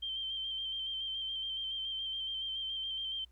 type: tone with vibrato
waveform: sine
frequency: 3136 Hz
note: G7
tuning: in tune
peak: -35 dBFS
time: 0.02-3.25 s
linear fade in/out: 10 ms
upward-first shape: square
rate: 7.1 Hz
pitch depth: 23 cents each way
effects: added 60 Hz sine -59 dBFS peak until 3.31 s + pink hiss -75 dBFS RMS until 3.31 s